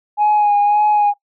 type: tone with vibrato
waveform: sine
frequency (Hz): 830.6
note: G#5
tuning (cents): 0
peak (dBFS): -9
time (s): 0.17-1.14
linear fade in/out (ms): 50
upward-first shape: sine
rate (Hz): 1.8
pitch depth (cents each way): 26
effects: noise-tail reverb RT60 0.1 s tail -18 dB re dry + tanh soft clip ceiling -8 dBFS